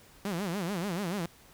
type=tone with vibrato; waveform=sawtooth; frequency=185.7 Hz; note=F#3; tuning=7 cents sharp; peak=-27 dBFS; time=0.25-1.26 s; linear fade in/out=2 ms; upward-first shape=sine; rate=6.9 Hz; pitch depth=210 cents each way; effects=pink hiss -57 dBFS RMS until 1.53 s